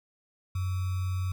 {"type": "tone with sample-and-hold", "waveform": "sine", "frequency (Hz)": 92.5, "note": "F#2", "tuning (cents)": 0, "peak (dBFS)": -27, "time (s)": [0.55, 1.32], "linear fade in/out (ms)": 5, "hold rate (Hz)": 1225, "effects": []}